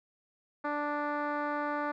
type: tone with low-pass filter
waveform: 10% pulse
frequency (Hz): 293.7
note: D4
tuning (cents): 0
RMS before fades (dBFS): -33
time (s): 0.64-1.92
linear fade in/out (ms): 10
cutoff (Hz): 1400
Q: 1.2
effects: none